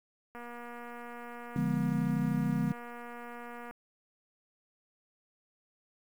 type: click train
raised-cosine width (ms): 0.5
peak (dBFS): -30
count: 804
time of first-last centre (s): 0.35-3.71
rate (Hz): 239
type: chord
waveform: sine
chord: D diminished seventh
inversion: none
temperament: equal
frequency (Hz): 146.83 / 174.61 / 207.7 / 246.9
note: D3 / F3 / Ab3 / Cb4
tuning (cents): 0 / 0 / 0 / 0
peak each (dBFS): -33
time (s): 1.56-2.72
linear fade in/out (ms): 2
effects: low-pass 2000 Hz 12 dB/octave + 9-bit